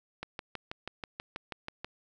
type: click train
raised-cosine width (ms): 0.3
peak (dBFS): -21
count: 11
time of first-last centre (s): 0.23-1.846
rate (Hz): 6.19
effects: none